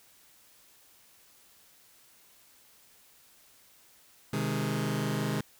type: chord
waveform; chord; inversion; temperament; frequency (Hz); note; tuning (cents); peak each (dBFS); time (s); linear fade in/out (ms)
sawtooth; Ab major; first; just; 129.78 / 155.74 / 207.7; C3 / Eb3 / Ab3; -14 / +2 / 0; -29; 4.33-5.41; 5
effects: white hiss -60 dBFS RMS until 5.59 s